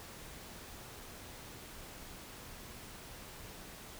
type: silence
effects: pink hiss -50 dBFS RMS until 3.99 s